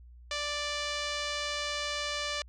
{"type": "tone with low-pass filter", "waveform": "5% pulse", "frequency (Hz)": 587.3, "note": "D5", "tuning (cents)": 0, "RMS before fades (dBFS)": -34, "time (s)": [0.31, 2.42], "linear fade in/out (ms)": 2, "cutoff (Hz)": 5300, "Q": 0.72, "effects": ["added 60 Hz sine -49 dBFS peak until 2.48 s"]}